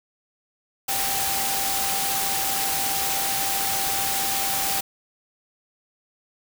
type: tone in noise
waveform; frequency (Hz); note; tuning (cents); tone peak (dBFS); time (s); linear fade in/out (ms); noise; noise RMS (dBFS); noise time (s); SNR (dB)
sine; 784; G5; 0; -30; 0.88-4.81; 10; white; -25; 0.88-4.81; -8
effects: none